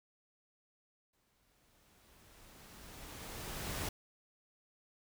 pink noise with exponential growth, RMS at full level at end -38 dBFS, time 1.13-3.89 s, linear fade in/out 5 ms, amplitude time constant 600 ms, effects none

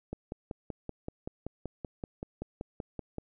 click train, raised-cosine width 2 ms, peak -23 dBFS, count 17, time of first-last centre 0.13-3.183 s, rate 5.24 Hz, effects none

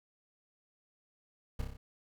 brown noise with echo, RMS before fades -34 dBFS, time 1.59-1.62 s, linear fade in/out 5 ms, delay 30 ms, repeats 5, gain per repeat -3 dB, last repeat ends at 1.77 s, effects none

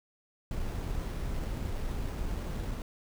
brown noise with sample-and-hold, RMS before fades -34 dBFS, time 0.51-2.82 s, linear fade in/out 2 ms, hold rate 7350 Hz, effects none

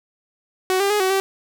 sawtooth tone with pitch steps, 373.4 / 397.8 / 417.5 / 376.8 / 387.6 Hz, F#4 / G4 / G#4 / F#4 / G4, +16 / +25 / +9 / +32 / -20 cents, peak -13 dBFS, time 0.7-1.2 s, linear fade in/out 0 ms, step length 100 ms, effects 8-bit

